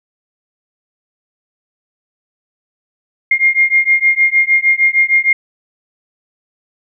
sine beating tone pair, 2121 / 2127.5 Hz, C7 / C7, +23 / +28 cents, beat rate 6.5 Hz, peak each -12 dBFS, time 3.31-5.33 s, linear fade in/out 5 ms, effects none

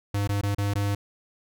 square tone with dropouts, 101.1 Hz, G#2, 46 cents flat, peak -24 dBFS, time 0.14-0.95 s, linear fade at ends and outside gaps 5 ms, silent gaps 0.275-0.291 / 0.413-0.432 / 0.548-0.582 / 0.738-0.754 s, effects none

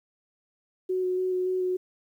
sine tone with vibrato, 368.5 Hz, F#4, 7 cents flat, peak -24 dBFS, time 0.89-1.77 s, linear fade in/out 10 ms, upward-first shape square, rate 3.5 Hz, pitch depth 10 cents each way, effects 10-bit

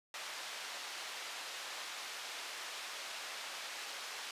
white band-pass noise, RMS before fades -45 dBFS, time 0.14-4.31 s, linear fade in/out 2 ms, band 600 to 4500 Hz, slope 12 dB/octave, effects resampled to 32000 Hz

